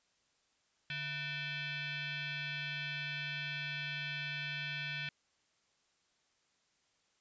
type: tone with frequency modulation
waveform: sine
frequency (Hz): 146.4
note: D3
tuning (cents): -5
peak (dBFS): -37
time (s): 0.9-5.09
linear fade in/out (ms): 2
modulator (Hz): 824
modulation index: 4
effects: white hiss -75 dBFS RMS until 7.2 s + resampled to 16000 Hz